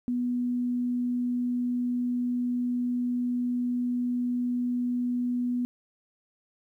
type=tone; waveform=sine; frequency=245.3 Hz; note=B3; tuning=12 cents flat; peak=-25 dBFS; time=0.08-5.65 s; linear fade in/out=0 ms; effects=11-bit